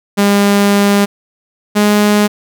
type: tone pair in turn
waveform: sawtooth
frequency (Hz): 201.9 / 207.9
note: G#3 / G#3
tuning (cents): -49 / +2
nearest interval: minor second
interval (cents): 51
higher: second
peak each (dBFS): -4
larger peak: neither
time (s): 0.17-1.06 / 1.75-2.28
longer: first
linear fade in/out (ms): 20
effects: none